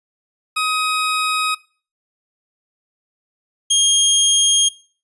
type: tone pair in turn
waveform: 20% pulse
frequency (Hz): 1260 / 3240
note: D#6 / G#7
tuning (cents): +21 / -43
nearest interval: octave + major third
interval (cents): 1636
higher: second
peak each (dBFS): -12 / -7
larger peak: second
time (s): 0.56-1.55 / 3.7-4.69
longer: neither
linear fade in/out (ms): 10
effects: noise-tail reverb RT60 0.4 s tail -21 dB re dry + resampled to 24000 Hz